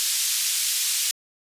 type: band-pass noise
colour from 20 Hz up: white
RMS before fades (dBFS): -24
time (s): 0-1.11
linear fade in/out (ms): 0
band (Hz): 3300 to 9300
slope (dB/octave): 12
effects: resampled to 32000 Hz